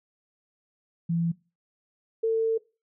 sine tone pair in turn, 168.2 / 449 Hz, E3 / A4, +35 / +35 cents, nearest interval octave + perfect fourth, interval 1700 cents, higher second, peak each -23 / -21 dBFS, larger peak second, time 1.09-1.32 / 2.23-2.58 s, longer second, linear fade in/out 10 ms, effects noise-tail reverb RT60 0.3 s tail -21 dB re dry

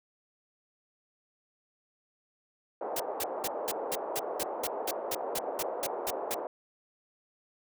pink band-pass noise, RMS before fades -36 dBFS, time 2.81-6.47 s, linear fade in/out 2 ms, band 440 to 860 Hz, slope 24 dB/octave
white noise bursts, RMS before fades -33 dBFS, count 15, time 2.96-6.345 s, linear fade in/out 5 ms, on 39 ms, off 200 ms
effects none

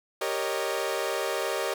sawtooth chord, Eb dominant seventh, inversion first, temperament equal with one note detuned, 392 / 466.2 / 554.4 / 617.2 Hz, G4 / Bb4 / Db5 / Eb5, 0 / 0 / 0 / -14 cents, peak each -29 dBFS, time 0.21-1.74 s, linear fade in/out 5 ms, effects none

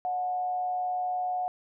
sine tone with frequency modulation, 729 Hz, F#5, 26 cents flat, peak -27 dBFS, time 0.05-1.48 s, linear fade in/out 0 ms, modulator 140 Hz, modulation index 0.26, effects none

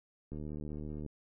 click train, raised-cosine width 3 ms, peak -30 dBFS, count 57, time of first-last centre 0.32-1.063 s, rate 75.4 Hz, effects none

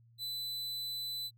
45% pulse tone, 4000 Hz, B7, 21 cents sharp, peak -37 dBFS, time 0.18-1.31 s, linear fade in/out 50 ms, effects added 116 Hz sine -60 dBFS peak until 1.37 s

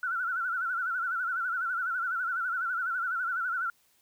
sine tone with vibrato, 1425 Hz, F6, 34 cents sharp, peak -28 dBFS, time 0.03-3.7 s, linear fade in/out 2 ms, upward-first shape sine, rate 12 Hz, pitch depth 110 cents each way, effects white hiss -67 dBFS RMS until 4.01 s

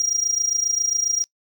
triangle tone with amplitude modulation, 5700 Hz, F8, 34 cents sharp, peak -15 dBFS, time 0-1.24 s, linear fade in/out 0 ms, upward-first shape sine, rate 27.4 Hz, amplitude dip 80%, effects noise-tail reverb RT60 0.1 s tail -22 dB re dry

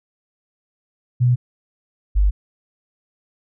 sine tone pair in turn, 123.47 / 49.68 Hz, B2 / G1, 0 / +24 cents, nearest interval octave + major third, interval 1576 cents, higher first, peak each -12 dBFS, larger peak neither, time 1.2-1.36 / 2.15-2.31 s, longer neither, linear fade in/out 20 ms, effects none

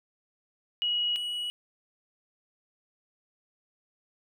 sine / triangle tone pair in turn, 2908 / 2923 Hz, F#7 / F#7, -31 / -22 cents, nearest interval unison, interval 9 cents, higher second, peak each -25 / -29 dBFS, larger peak first, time 0.82-1.16 / 1.16-1.5 s, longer neither, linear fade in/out 0 ms, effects none

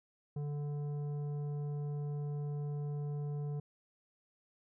sine tone with tanh clipping, 146 Hz, D3, 10 cents flat, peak -37 dBFS, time 0.36-3.6 s, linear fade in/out 5 ms, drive 10 dB, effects none

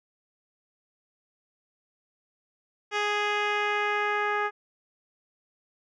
10% pulse tone with low-pass filter sweep, 415.3 Hz, G#4, in tune, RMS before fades -27 dBFS, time 2.91-4.51 s, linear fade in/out 50 ms, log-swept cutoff 4100 to 1600 Hz, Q 1.3, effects none

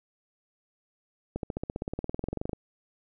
accelerating click train, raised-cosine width 2 ms, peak -18 dBFS, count 23, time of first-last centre 1.36-2.532 s, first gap 72 ms, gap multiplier 0.97, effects none

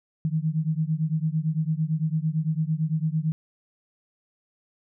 sine beating tone pair, 153.9 / 162.8 Hz, D#3 / E3, -19 / -21 cents, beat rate 8.9 Hz, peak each -25 / -26 dBFS, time 0.25-3.32 s, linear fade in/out 0 ms, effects none

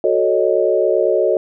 sine chord, D# half-diminished seventh, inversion first, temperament equal, 370 / 440 / 554.4 / 622.3 Hz, F#4 / A4 / C#5 / D#5, 0 / 0 / 0 / 0 cents, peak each -18 dBFS, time 0.04-1.37 s, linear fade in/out 2 ms, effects none

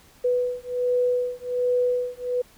sine beating tone pair, 493.9 / 495.2 Hz, B4 / B4, 0 / +5 cents, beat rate 1.3 Hz, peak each -24 / -24 dBFS, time 0.24-2.42 s, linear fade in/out 10 ms, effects pink hiss -54 dBFS RMS until 2.57 s

